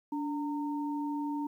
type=tone pair together; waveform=sine; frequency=290 / 917.2 Hz; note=D4 / A#5; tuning=-22 / -28 cents; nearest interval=octave + minor sixth; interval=1994 cents; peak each=-32 / -38 dBFS; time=0.12-1.47 s; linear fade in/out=5 ms; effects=11-bit